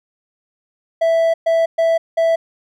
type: tone bursts at uneven times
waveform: triangle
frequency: 659.3 Hz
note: E5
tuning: in tune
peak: -10 dBFS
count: 4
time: 1.01-1.34 / 1.46-1.66 / 1.78-1.98 / 2.17-2.36 s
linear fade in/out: 10 ms
effects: none